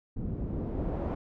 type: noise with low-pass filter sweep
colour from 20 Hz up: pink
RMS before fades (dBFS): -33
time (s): 0.16-1.15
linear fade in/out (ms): 10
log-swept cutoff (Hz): 220 to 710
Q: 1
effects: none